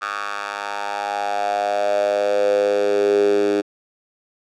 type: tone with high-pass filter sweep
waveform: 10% pulse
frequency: 102 Hz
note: G#2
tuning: 31 cents flat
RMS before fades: -20 dBFS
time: 0.01-3.62 s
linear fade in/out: 20 ms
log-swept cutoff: 1200 to 350 Hz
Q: 6.8
effects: low-pass 6000 Hz 12 dB/octave